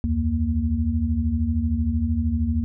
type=tone cluster; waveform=sine; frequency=73.9 / 86.9 / 233 Hz; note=D2 / F2 / A#3; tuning=+11 / -8 / -1 cents; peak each=-24 dBFS; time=0.04-2.64 s; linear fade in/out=0 ms; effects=none